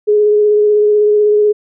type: tone with vibrato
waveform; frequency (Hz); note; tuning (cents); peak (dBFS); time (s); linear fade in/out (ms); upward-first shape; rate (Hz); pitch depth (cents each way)
sine; 419.3; G#4; +17; -7; 0.07-1.53; 20; triangle; 16; 20
effects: none